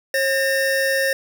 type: tone pair together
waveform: square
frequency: 540 / 1816.3 Hz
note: C#5 / A#6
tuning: -45 / -45 cents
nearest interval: octave + major sixth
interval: 2100 cents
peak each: -21 dBFS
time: 0.14-1.13 s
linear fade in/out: 2 ms
effects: none